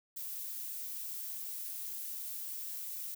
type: noise with amplitude modulation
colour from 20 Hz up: violet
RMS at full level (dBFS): -40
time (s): 0.16-3.15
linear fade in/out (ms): 10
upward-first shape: sine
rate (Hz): 276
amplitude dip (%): 30
effects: none